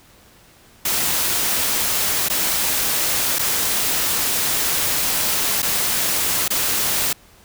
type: noise with dropouts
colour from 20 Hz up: white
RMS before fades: -20 dBFS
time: 0.85-7.13 s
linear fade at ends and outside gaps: 5 ms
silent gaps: 2.286-2.298 / 3.386-3.392 / 5.621-5.627 / 6.481-6.503 s
effects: pink hiss -50 dBFS RMS until 7.44 s